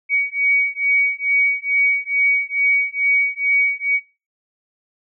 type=beating tone pair; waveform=sine; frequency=2252 / 2254.3 Hz; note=C#7 / C#7; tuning=+27 / +29 cents; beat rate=2.3 Hz; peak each=-19 dBFS; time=0.09-4 s; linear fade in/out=50 ms; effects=noise-tail reverb RT60 0.3 s tail -19 dB re dry